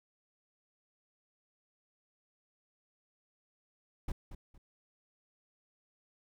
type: noise with echo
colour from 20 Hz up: brown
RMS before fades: -34 dBFS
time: 4.08-4.12 s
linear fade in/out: 5 ms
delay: 230 ms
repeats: 2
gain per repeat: -11 dB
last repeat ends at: 4.58 s
effects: none